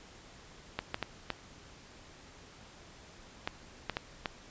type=clicks; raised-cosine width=0.3 ms; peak=-16 dBFS; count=8; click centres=0.79 / 0.944 / 1.027 / 1.303 / 3.475 / 3.897 / 3.969 / 4.258 s; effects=pink hiss -54 dBFS RMS until 4.5 s + resampled to 16000 Hz